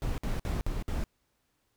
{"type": "noise bursts", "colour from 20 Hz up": "brown", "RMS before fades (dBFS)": -31, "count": 5, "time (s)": [0.02, 1.04], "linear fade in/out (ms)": 0, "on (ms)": 160, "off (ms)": 55, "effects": ["pink hiss -75 dBFS RMS until 1.76 s"]}